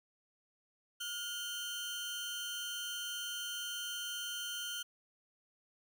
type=tone pair together; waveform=sawtooth; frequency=1428 / 3095 Hz; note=F6 / G7; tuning=+38 / -23 cents; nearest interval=octave + minor second; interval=1339 cents; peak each=-40 / -37 dBFS; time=1-4.83 s; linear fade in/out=10 ms; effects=none